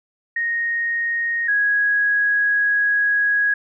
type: tone pair in turn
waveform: sine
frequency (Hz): 1863 / 1659.7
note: A#6 / G#6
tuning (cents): -2 / -2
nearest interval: major second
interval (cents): 200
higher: first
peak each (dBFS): -19 / -15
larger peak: second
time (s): 0.36-1.48 / 1.48-3.54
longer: second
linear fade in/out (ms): 5
effects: none